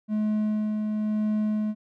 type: tone with tremolo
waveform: triangle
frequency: 213.3 Hz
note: G#3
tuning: 46 cents sharp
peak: -20 dBFS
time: 0.08-1.75 s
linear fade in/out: 50 ms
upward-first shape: sine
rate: 0.99 Hz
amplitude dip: 30%
effects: none